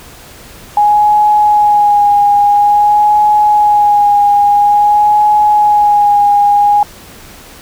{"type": "tone with vibrato", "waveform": "sine", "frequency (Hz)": 829, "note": "G#5", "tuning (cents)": -3, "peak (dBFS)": -5, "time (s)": [0.77, 6.83], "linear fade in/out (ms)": 2, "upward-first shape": "sine", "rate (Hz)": 0.49, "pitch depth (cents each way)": 23, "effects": ["pink hiss -35 dBFS RMS until 7.61 s"]}